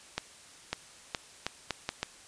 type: accelerating click train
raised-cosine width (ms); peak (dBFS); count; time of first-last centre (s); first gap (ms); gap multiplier
0.2; -13; 7; 0.18-2.03; 550; 0.76
effects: white hiss -53 dBFS RMS until 2.27 s + resampled to 22050 Hz